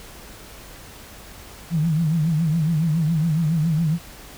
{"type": "tone with vibrato", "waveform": "sine", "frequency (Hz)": 160, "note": "D#3", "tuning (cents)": 49, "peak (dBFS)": -17, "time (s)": [1.7, 3.99], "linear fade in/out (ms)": 50, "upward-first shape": "triangle", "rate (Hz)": 7.2, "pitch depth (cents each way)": 140, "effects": ["added 50 Hz sine -49 dBFS peak until 4.37 s", "pink hiss -42 dBFS RMS until 4.37 s"]}